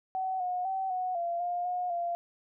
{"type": "tone with pitch steps", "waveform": "sine", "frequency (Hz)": [755, 724, 766, 736, 687, 706, 720, 691], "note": ["F#5", "F#5", "G5", "F#5", "F5", "F5", "F#5", "F5"], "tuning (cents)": [35, -38, -40, -9, -29, 19, -47, -19], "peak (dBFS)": -29, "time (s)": [0.15, 2.15], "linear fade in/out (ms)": 0, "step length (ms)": 250, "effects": []}